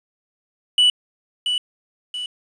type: tone with echo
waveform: triangle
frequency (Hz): 2960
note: F#7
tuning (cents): 0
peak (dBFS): -10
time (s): 0.78-0.9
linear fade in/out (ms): 2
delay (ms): 680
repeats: 2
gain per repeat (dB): -7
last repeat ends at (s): 2.26
effects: resampled to 22050 Hz + 8-bit